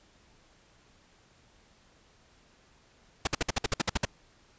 pink noise bursts, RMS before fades -26 dBFS, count 11, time 3.25-4.052 s, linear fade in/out 5 ms, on 22 ms, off 56 ms, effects pink hiss -62 dBFS RMS until 4.58 s + resampled to 16000 Hz

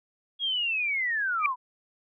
sine linear sweep, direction down, 3322 to 961 Hz, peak -25 dBFS, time 0.39-1.56 s, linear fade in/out 50 ms
sine tone with exponential growth, 2353 Hz, D7, 3 cents sharp, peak -17 dBFS, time 1.39-1.46 s, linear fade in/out 2 ms, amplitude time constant 15 ms
effects none

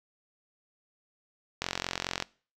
click train, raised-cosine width 0.2 ms, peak -12 dBFS, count 28, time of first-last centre 1.62-2.224 s, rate 44.7 Hz, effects noise-tail reverb RT60 0.4 s tail -22 dB re dry

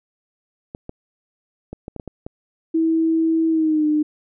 clicks, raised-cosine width 2 ms, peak -18 dBFS, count 8, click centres 0.749 / 0.894 / 1.73 / 1.881 / 1.963 / 1.998 / 2.077 / 2.265 s
sine tone with pitch glide, 324.5 to 302.8 Hz, E4 to D#4, -27 to -47 cents, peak -15 dBFS, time 2.74-4.03 s, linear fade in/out 10 ms, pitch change -120 cents, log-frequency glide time 3.49-3.86 s
effects none

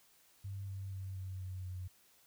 sine tone with pitch steps, 98.3 / 96.89 / 95.5 / 94.13 / 92.78 / 91.45 Hz, G2 / G2 / G2 / F#2 / F#2 / F#2, +5 / -20 / -45 / +30 / +5 / -20 cents, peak -40 dBFS, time 0.44-1.88 s, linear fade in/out 10 ms, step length 240 ms, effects white hiss -67 dBFS RMS until 2.26 s

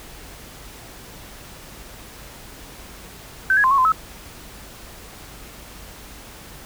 sine tone with pitch steps, 1543 / 1667 / 1043 / 1105 / 1030 / 1295 Hz, G6 / G#6 / C6 / C#6 / C6 / E6, -28 / +6 / -6 / -6 / -28 / -31 cents, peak -13 dBFS, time 3.5-3.92 s, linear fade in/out 2 ms, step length 70 ms, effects added 50 Hz sine -47 dBFS peak until 6.65 s + pink hiss -41 dBFS RMS until 6.65 s

